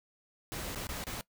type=noise with dropouts; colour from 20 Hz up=pink; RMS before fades=-39 dBFS; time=0.52-1.21 s; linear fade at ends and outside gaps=0 ms; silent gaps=0.748-0.758 / 0.869-0.89 / 1.039-1.068 s; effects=noise-tail reverb RT60 0.1 s tail -20 dB re dry